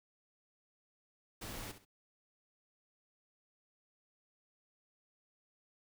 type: noise with echo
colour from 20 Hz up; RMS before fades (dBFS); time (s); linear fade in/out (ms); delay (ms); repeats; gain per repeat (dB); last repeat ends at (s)
pink; -45; 1.41-1.72; 10; 66; 2; -11; 1.852
effects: none